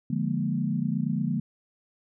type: chord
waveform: sine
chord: Bb dominant seventh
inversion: first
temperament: equal with one note detuned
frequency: 146.83 / 174.61 / 207.7 / 236.6 Hz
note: D3 / F3 / Ab3 / Bb3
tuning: 0 / 0 / 0 / +26 cents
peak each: -30 dBFS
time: 0.1-1.4 s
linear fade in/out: 5 ms
effects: none

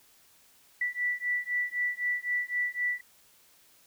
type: beating tone pair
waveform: sine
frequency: 1963 / 1966.9 Hz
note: B6 / B6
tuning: -11 / -8 cents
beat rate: 3.9 Hz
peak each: -31 dBFS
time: 0.81-3.01 s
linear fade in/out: 5 ms
effects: white hiss -61 dBFS RMS until 3.86 s

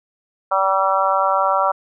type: harmonic tone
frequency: 192.5 Hz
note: G3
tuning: 31 cents flat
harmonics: 3 / 4 / 5 / 6 / 7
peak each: -21 / -21 / -21 / -21 / -21 dBFS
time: 0.51-1.72 s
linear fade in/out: 10 ms
effects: none

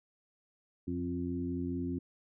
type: harmonic tone with a mistuned harmonic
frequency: 87.31 Hz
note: F2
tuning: in tune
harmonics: 1 / 2 / 3 / 4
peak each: -40 / -40 / -35 / -41 dBFS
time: 0.87-1.99 s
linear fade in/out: 10 ms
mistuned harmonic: 3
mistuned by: +17 cents
effects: none

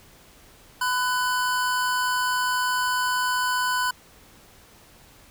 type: tone pair together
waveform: square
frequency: 1005 / 1489.2 Hz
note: B5 / F#6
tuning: +30 / +11 cents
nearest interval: perfect fifth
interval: 681 cents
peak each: -25 / -26 dBFS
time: 0.81-3.91 s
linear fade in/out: 5 ms
effects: pink hiss -52 dBFS RMS until 5.3 s

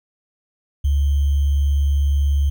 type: tone with sample-and-hold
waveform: sine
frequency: 70.9 Hz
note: C#2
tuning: 40 cents sharp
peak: -14 dBFS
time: 0.84-2.5 s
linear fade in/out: 10 ms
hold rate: 3150 Hz
effects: none

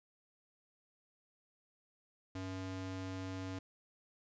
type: ring-modulated tone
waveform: square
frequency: 188.4 Hz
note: F#3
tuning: 32 cents sharp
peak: -38 dBFS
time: 2.35-3.59 s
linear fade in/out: 5 ms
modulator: 90.6 Hz
effects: resampled to 16000 Hz

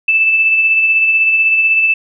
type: tone with tremolo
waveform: sine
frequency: 2637 Hz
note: E7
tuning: in tune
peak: -7 dBFS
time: 0.08-1.94 s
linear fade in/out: 5 ms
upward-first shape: sine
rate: 16 Hz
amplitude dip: 35%
effects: none

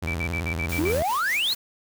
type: tone with vibrato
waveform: sawtooth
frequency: 83.2 Hz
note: E2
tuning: 17 cents sharp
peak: -23 dBFS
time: 0.02-1.03 s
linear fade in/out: 10 ms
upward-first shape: sine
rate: 18 Hz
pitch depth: 200 cents each way
type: tone bursts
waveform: sine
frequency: 2322 Hz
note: D7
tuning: 20 cents flat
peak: -27 dBFS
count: 7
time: 0.07-0.923 s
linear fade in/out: 5 ms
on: 73 ms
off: 57 ms
type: noise with tremolo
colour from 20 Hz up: white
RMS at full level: -35 dBFS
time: 0.69-1.55 s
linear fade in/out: 5 ms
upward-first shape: sine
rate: 5.1 Hz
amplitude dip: 45%
type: exponential sweep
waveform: triangle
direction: up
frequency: 277.2 to 4418 Hz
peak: -20 dBFS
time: 0.78-1.54 s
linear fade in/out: 10 ms
effects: none

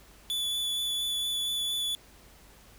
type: tone with vibrato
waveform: 45% pulse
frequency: 3454 Hz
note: A7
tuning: 33 cents flat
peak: -28 dBFS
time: 0.3-1.95 s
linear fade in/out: 0 ms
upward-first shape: sine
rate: 4.3 Hz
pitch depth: 10 cents each way
effects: added 50 Hz sine -59 dBFS peak until 2.78 s + pink hiss -56 dBFS RMS until 2.78 s

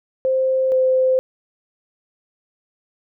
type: tone pair in turn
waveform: sine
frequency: 523.3 / 517.9 Hz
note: C5 / C5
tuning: 0 / -18 cents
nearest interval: unison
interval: 18 cents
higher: first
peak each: -15 / -13 dBFS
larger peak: second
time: 0.25-0.72 / 0.72-1.19 s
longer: neither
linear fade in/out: 0 ms
effects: none

